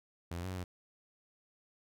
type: tone with pitch steps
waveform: sawtooth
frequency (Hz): 85.5 / 87.2 / 93.6 / 92.4 / 90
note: F2 / F2 / F#2 / F#2 / F#2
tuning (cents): -36 / -2 / +20 / -2 / -47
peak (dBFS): -34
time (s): 0.31-0.64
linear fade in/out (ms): 5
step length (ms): 66
effects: none